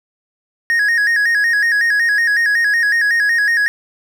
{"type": "tone with vibrato", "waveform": "triangle", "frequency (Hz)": 1760, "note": "A6", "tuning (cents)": 0, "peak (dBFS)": -10, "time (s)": [0.7, 3.68], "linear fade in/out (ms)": 0, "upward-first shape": "square", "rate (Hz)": 5.4, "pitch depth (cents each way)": 92, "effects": []}